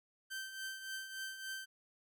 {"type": "tone with tremolo", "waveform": "sawtooth", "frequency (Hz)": 1554, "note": "G6", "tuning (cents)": -16, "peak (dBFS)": -36, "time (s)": [0.3, 1.66], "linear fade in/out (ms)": 20, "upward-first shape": "triangle", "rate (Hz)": 3.5, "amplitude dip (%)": 65, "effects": []}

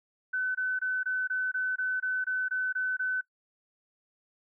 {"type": "tone bursts", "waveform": "sine", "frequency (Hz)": 1512, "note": "F#6", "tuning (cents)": 37, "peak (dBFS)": -27, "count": 12, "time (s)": [0.33, 3.212], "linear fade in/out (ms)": 10, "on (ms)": 220, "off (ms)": 22, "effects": ["noise-tail reverb RT60 0.1 s tail -21 dB re dry"]}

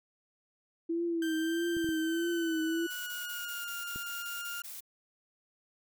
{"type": "tone with vibrato", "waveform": "sine", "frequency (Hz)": 330, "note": "E4", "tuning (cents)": 2, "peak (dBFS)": -29, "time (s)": [0.89, 2.87], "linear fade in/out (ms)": 10, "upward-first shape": "triangle", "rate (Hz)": 1.6, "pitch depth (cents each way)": 73}
{"type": "tone with pitch glide", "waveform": "30% pulse", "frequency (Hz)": [1568, 1405], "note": ["G6", "F6"], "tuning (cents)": [0, 10], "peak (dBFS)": -35, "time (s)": [1.22, 4.62], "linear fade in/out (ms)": 2, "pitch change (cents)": -190, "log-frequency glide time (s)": [1.79, 3.72]}
{"type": "clicks", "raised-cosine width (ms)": 3, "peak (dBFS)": -31, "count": 4, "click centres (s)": [1.768, 1.844, 1.89, 3.96]}
{"type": "noise bursts", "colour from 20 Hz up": "blue", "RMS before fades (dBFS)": -44, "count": 10, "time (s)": [2.9, 4.807], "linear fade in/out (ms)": 10, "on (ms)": 170, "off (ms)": 23}
{"effects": []}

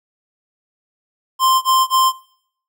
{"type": "tone bursts", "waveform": "square", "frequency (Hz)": 1046.5, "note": "C6", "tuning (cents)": 0, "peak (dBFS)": -12, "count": 3, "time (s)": [1.39, 2.126], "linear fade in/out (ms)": 50, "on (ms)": 230, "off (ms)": 23, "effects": ["noise-tail reverb RT60 0.6 s tail -19 dB re dry"]}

